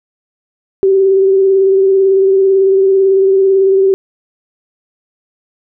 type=tone with vibrato; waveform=sine; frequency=386.2 Hz; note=G4; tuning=26 cents flat; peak=-6 dBFS; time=0.83-3.94 s; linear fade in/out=0 ms; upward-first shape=sine; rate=18 Hz; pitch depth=25 cents each way; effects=none